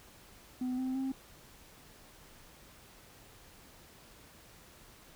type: tone with pitch steps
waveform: sine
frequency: 252.7 / 259.1 / 265.6 Hz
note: B3 / C4 / C4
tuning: +40 / -17 / +26 cents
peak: -29 dBFS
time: 0.61-1.12 s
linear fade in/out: 5 ms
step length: 170 ms
effects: tanh soft clip ceiling -31 dBFS + pink hiss -57 dBFS RMS until 5.15 s